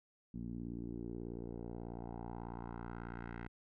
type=tone with low-pass filter sweep; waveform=10% pulse; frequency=58.27 Hz; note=A#1; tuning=in tune; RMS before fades=-45 dBFS; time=0.34-3.48 s; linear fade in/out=5 ms; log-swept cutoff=220 to 1900 Hz; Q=2.4; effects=none